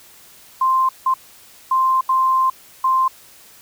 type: tone bursts at uneven times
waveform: sine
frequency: 1046.5 Hz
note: C6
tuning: in tune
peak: -13 dBFS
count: 5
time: 0.61-0.89 / 1.06-1.14 / 1.71-2.01 / 2.09-2.5 / 2.84-3.08 s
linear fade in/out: 5 ms
effects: white hiss -46 dBFS RMS until 3.61 s